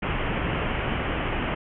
pink low-pass noise, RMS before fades -27 dBFS, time 0.02-1.55 s, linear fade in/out 10 ms, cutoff 3100 Hz, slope 96 dB/octave, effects none

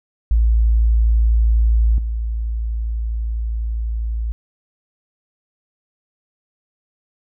sine tone with level steps, 56.1 Hz, A1, 34 cents sharp, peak -11 / -19 dBFS, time 0.31-4.32 s, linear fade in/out 0 ms, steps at 1.98 s, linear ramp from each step 2 ms, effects none

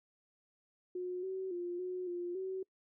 sine tone with pitch steps, 362 / 378.5 / 351.2 / 365.2 / 351.3 / 378.1 Hz, F#4 / F#4 / F4 / F#4 / F4 / F#4, -38 / +39 / +10 / -23 / +10 / +38 cents, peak -36 dBFS, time 0.95-2.63 s, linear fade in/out 5 ms, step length 280 ms, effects noise-tail reverb RT60 0.1 s tail -25 dB re dry

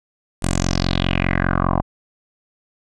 10% pulse tone with low-pass filter sweep, 44.97 Hz, F#1, 49 cents flat, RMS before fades -19 dBFS, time 0.42-1.82 s, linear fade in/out 10 ms, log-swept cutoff 9300 to 860 Hz, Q 4.7, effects none

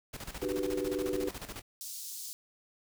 pink noise with tremolo, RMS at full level -41 dBFS, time 0.13-1.62 s, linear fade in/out 10 ms, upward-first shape square, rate 14 Hz, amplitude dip 70%
sine chord, G major seventh, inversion second, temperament equal with one note detuned, 299.5 / 370 / 392 / 493.9 Hz, D4 / F#4 / G4 / B4, +34 / 0 / 0 / 0 cents, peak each -36 dBFS, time 0.42-1.29 s, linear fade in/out 5 ms
pink high-pass noise, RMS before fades -42 dBFS, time 1.81-2.33 s, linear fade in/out 0 ms, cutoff 4800 Hz, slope 24 dB/octave
effects none

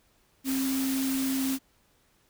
sine tone in noise, 266.6 Hz, C4, 33 cents sharp, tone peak -26 dBFS, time 0.44-1.59 s, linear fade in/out 50 ms, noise white, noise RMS -35 dBFS, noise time 0.44-1.59 s, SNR +6 dB, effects pink hiss -66 dBFS RMS until 2.29 s

